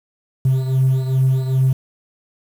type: beating tone pair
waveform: triangle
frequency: 130.81 / 133.31 Hz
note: C3 / C3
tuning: 0 / +33 cents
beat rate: 2.5 Hz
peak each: -12 / -18 dBFS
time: 0.45-1.73 s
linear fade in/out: 5 ms
effects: tanh soft clip ceiling -7 dBFS + 7-bit